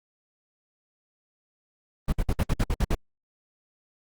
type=noise bursts; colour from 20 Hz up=brown; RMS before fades=-22 dBFS; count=9; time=2.08-2.949 s; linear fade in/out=5 ms; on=45 ms; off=58 ms; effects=Opus 32 kbps